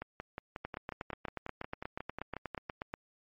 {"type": "two click trains", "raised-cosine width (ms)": 0.5, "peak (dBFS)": [-22, -24], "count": [20, 15], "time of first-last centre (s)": [[0.65, 2.939], [0.02, 2.547]], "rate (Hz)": [8.3, 5.54], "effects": ["MP3 32 kbps"]}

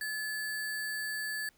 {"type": "tone with sample-and-hold", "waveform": "sine", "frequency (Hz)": 1720, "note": "A6", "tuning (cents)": -40, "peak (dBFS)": -33, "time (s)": [0.01, 1.49], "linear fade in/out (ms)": 2, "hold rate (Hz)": 6300, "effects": ["pink hiss -67 dBFS RMS until 1.57 s"]}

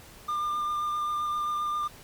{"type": "tone with vibrato", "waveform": "triangle", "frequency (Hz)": 1200, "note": "D6", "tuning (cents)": 37, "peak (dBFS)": -25, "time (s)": [0.28, 1.88], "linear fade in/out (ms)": 10, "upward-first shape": "sine", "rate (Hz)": 7.6, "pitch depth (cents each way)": 11, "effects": ["pink hiss -50 dBFS RMS until 2.03 s", "Opus 48 kbps"]}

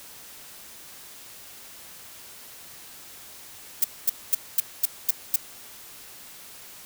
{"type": "noise bursts", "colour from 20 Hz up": "violet", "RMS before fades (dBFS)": -19, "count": 7, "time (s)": [3.82, 5.361], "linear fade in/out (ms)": 5, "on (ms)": 23, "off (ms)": 230, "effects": ["white hiss -45 dBFS RMS until 6.85 s"]}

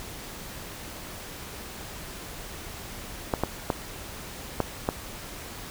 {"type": "clicks", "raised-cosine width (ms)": 1, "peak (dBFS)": -9, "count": 5, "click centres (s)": [3.338, 3.436, 3.702, 4.603, 4.889], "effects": ["pink hiss -40 dBFS RMS until 5.7 s"]}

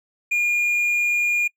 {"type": "tone", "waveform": "triangle", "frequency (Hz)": 2423, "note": "D#7", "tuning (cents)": -47, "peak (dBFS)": -16, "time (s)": [0.31, 1.48], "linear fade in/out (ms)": 10, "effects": ["noise-tail reverb RT60 0.1 s tail -24 dB re dry"]}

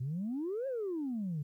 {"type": "exponential two-way sweep", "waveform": "sine", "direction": "up then down", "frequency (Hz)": [120, 555, 139.6], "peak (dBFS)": -32, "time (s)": [0, 1.43], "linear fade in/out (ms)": 10, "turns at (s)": 0.67, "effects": ["tanh soft clip ceiling -30 dBFS", "12-bit"]}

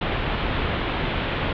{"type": "low-pass noise", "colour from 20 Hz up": "pink", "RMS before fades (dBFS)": -25, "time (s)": [0.01, 1.53], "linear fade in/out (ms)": 5, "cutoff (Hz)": 3600, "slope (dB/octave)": 48, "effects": []}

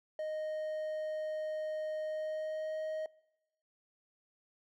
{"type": "tone with pitch glide", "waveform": "triangle", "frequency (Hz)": [620, 626.1], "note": ["D#5", "D#5"], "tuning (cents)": [-6, 11], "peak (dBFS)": -33, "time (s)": [0.19, 3.06], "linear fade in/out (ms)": 2, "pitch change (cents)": 17, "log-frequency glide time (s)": [2.04, 2.8], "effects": ["noise-tail reverb RT60 1.0 s tail -25 dB re dry"]}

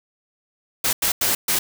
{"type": "noise bursts at uneven times", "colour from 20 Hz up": "white", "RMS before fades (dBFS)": -20, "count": 4, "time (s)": [[0.84, 0.93], [1.02, 1.12], [1.21, 1.35], [1.48, 1.59]], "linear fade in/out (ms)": 5, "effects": []}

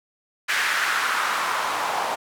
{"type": "noise with band-pass filter sweep", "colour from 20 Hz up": "white", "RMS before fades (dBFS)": -24, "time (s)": [0.48, 2.16], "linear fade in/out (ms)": 20, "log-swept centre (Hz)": [1800, 800], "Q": 2.4, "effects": []}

